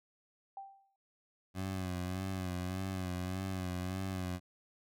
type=tone with exponential decay; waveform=sine; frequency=784 Hz; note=G5; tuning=in tune; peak=-40 dBFS; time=0.57-0.96 s; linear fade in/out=2 ms; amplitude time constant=84 ms
type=tone with vibrato; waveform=20% pulse; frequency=92.5 Hz; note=F#2; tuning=in tune; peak=-31 dBFS; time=1.54-4.4 s; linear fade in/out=50 ms; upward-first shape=sine; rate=1.7 Hz; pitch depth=57 cents each way
effects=none